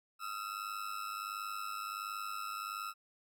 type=ring-modulated tone; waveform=40% pulse; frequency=1315 Hz; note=E6; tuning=5 cents flat; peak=-35 dBFS; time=0.19-2.94 s; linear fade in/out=50 ms; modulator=50.7 Hz; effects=none